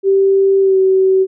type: tone with pitch glide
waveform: sine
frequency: 389.6 to 380 Hz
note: G4 to F#4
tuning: -11 to +46 cents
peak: -8 dBFS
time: 0.03-1.27 s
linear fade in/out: 50 ms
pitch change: -43 cents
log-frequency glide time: 0.6-0.78 s
effects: none